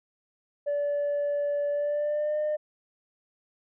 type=tone with pitch glide; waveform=sine; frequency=578 to 605.3 Hz; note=D5 to D#5; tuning=-28 to -48 cents; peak=-23 dBFS; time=0.66-2.57 s; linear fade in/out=20 ms; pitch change=+80 cents; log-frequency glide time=1.7-2.38 s; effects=tanh soft clip ceiling -23 dBFS